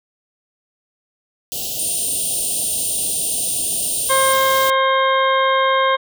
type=band-stop noise; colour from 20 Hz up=white; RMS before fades=-25 dBFS; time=1.52-4.7 s; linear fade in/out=0 ms; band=770 to 2700 Hz; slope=96 dB/octave
type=tone; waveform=sine; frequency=9020 Hz; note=C#9; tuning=29 cents sharp; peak=-20 dBFS; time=1.79-4.33 s; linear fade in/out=2 ms
type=harmonic tone; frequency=532 Hz; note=C5; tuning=29 cents sharp; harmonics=1 / 2 / 3 / 4 / 6 / 7; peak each=-18 / -16 / -23 / -25 / -26 / -29 dBFS; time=4.09-5.97 s; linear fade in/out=20 ms
effects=none